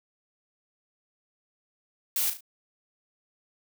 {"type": "noise with echo", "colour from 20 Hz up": "blue", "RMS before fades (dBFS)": -27, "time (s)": [2.16, 2.3], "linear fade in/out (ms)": 2, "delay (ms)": 36, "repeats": 3, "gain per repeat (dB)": -8, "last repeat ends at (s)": 2.408, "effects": []}